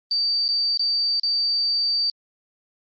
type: tone with dropouts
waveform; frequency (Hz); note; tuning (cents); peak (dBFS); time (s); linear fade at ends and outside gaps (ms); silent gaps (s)
sine; 4628; D8; -26; -19; 0.11-2.1; 1; 0.481-0.488 / 0.774-0.794 / 1.198-1.233
effects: Opus 32 kbps